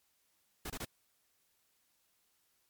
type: noise bursts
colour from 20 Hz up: pink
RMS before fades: -41 dBFS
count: 3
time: 0.65-0.85 s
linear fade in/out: 5 ms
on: 50 ms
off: 25 ms
effects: white hiss -75 dBFS RMS until 2.69 s + MP3 96 kbps